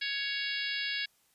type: harmonic tone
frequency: 557 Hz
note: C#5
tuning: 8 cents sharp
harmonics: 3 / 4 / 5 / 6 / 7 / 8 / 9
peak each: -37 / -38 / -39 / -40 / -40 / -41 / -42 dBFS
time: 0.01-1.06 s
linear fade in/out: 10 ms
effects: white hiss -69 dBFS RMS until 1.34 s + resampled to 32000 Hz